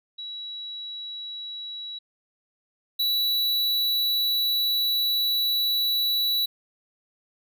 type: tone pair in turn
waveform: sine / square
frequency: 3900 / 3934 Hz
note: B7 / B7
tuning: -23 / -7 cents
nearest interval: unison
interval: 16 cents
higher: second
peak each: -33 / -22 dBFS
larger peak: second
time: 0.18-1.99 / 2.99-6.46 s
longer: second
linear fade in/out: 10 ms
effects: none

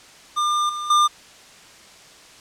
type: tone with level steps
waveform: square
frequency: 1201 Hz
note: D6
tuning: 38 cents sharp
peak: -19 / -27 / -14 dBFS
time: 0.36-1.08 s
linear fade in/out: 20 ms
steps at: 0.69 / 0.9 s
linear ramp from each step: 5 ms
effects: white hiss -46 dBFS RMS until 2.4 s + low-pass 7000 Hz 12 dB/octave

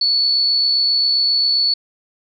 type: tone with amplitude modulation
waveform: sine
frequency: 4435 Hz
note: C#8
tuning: in tune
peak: -12 dBFS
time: 0.01-1.74 s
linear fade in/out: 5 ms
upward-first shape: sine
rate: 67.5 Hz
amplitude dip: 25%
effects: none

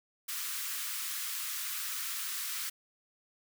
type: high-pass noise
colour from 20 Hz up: white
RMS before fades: -37 dBFS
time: 0.28-2.7 s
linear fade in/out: 10 ms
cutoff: 1100 Hz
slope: 48 dB/octave
effects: none

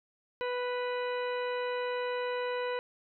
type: harmonic tone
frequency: 493.9 Hz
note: B4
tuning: in tune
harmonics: 1 / 2 / 3 / 4 / 5 / 6 / 8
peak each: -32 / -38 / -42 / -44 / -46 / -48 / -50 dBFS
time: 0.41-2.79 s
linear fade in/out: 0 ms
effects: none

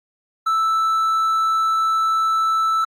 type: tone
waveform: triangle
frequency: 1318.5 Hz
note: E6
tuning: in tune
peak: -14 dBFS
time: 0.46-2.85 s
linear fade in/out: 10 ms
effects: AAC 48 kbps

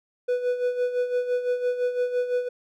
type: tone with tremolo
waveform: triangle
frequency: 493.9 Hz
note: B4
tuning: in tune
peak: -18 dBFS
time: 0.28-2.49 s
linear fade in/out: 10 ms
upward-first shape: sine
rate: 5.9 Hz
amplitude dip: 65%
effects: none

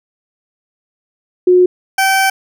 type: tone pair in turn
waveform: sine / 20% pulse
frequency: 362.3 / 772.1 Hz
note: F#4 / G5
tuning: -36 / -26 cents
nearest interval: octave + minor second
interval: 1310 cents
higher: second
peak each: -5 dBFS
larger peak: neither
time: 1.47-1.66 / 1.98-2.3 s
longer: second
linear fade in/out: 5 ms
effects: none

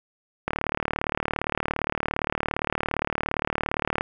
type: click train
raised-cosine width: 0.5 ms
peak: -9 dBFS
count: 133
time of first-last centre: 0.48-4.009 s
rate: 37.4 Hz
effects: none

